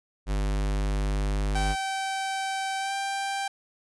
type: tone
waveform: square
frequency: 50.1 Hz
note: G1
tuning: 38 cents sharp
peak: -25 dBFS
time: 0.26-1.76 s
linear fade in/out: 50 ms
type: tone with pitch glide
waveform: sawtooth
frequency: 773 to 787.4 Hz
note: G5 to G5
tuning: -24 to +8 cents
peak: -24 dBFS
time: 1.55-3.48 s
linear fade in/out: 5 ms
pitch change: +32 cents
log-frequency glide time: 2.78-2.94 s
effects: resampled to 24000 Hz